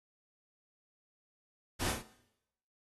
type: noise with echo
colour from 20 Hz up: pink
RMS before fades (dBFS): -36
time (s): 1.79-1.93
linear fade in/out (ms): 20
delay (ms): 32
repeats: 3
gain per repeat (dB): -4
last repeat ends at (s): 2.026
effects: noise-tail reverb RT60 0.8 s tail -17 dB re dry + AAC 32 kbps